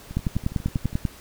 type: two click trains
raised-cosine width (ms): 5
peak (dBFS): -10 / -23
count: 10 / 11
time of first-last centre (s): 0.17-1.052 / 0.11-0.93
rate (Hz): 10.2 / 12.2
effects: pink hiss -46 dBFS RMS until 1.2 s